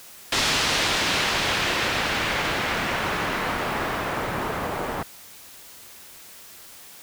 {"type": "noise with low-pass filter sweep", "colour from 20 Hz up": "white", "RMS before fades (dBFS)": -25, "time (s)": [0.32, 5.03], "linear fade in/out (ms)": 5, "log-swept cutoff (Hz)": [4600, 980], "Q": 0.86, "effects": ["white hiss -45 dBFS RMS until 7.02 s"]}